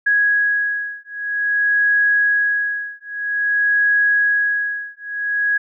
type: beating tone pair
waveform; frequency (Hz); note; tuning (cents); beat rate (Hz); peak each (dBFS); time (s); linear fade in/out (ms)
sine; 1661.2 / 1661.71; G#6 / G#6; 0 / +1; 0.51; -18; 0.06-5.58; 10
effects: none